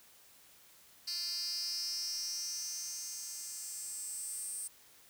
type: tone with high-pass filter sweep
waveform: 10% pulse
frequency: 349 Hz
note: F4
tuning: 1 cent flat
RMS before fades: -40 dBFS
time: 1.07-4.68 s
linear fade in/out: 10 ms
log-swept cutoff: 4500 to 8800 Hz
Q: 6.7
effects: white hiss -61 dBFS RMS until 5.09 s